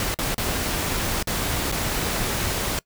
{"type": "noise with dropouts", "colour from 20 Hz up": "pink", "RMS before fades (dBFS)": -25, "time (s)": [0, 2.79], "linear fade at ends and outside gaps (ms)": 1, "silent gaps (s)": [[0.142, 0.188], [0.345, 0.38], [1.226, 1.272], [1.716, 1.723]], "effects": ["noise-tail reverb RT60 0.1 s tail -23 dB re dry"]}